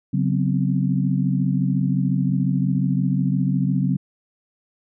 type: tone cluster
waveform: sine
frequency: 139.7 / 185.4 / 248.4 / 262.4 Hz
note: C#3 / F#3 / B3 / C4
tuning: +14 / +4 / +10 / +5 cents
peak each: -21 / -21 / -28 / -27 dBFS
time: 0.13-3.97 s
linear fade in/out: 10 ms
effects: none